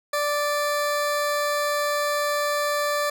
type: tone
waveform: 20% pulse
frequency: 586 Hz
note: D5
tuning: 4 cents flat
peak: -17 dBFS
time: 0.13-3.1 s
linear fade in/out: 5 ms
effects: none